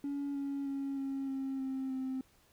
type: tone with pitch steps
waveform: triangle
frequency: 282.6 / 279 / 275.5 / 272 / 268.6 / 265.2 / 261.9 Hz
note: C#4 / C#4 / C#4 / C#4 / C4 / C4 / C4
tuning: +34 / +11 / -11 / -33 / +46 / +23 / +2 cents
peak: -31 dBFS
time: 0.04-2.21 s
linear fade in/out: 2 ms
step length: 310 ms
effects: tanh soft clip ceiling -30 dBFS + pink hiss -67 dBFS RMS until 2.52 s